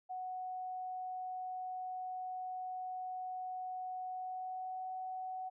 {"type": "tone with pitch glide", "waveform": "sine", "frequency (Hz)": [740, 746.9], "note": ["F#5", "F#5"], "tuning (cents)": [0, 16], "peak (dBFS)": -39, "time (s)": [0.09, 5.5], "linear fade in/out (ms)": 20, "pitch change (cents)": 16, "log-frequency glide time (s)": [4.08, 4.89], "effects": []}